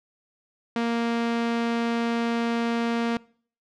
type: tone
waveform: sawtooth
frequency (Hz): 233.1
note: A#3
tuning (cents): 0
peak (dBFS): -19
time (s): 0.76-3.17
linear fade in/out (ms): 2
effects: noise-tail reverb RT60 0.5 s tail -23 dB re dry + low-pass 4000 Hz 12 dB/octave